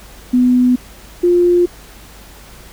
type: tone pair in turn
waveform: sine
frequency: 249.3 / 351.8 Hz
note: B3 / F4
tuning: +16 / +13 cents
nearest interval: tritone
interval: 597 cents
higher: second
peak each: -8 dBFS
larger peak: neither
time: 0.33-0.76 / 1.23-1.66 s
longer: neither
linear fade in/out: 10 ms
effects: added 50 Hz sine -40 dBFS peak until 2.72 s + pink hiss -40 dBFS RMS until 2.72 s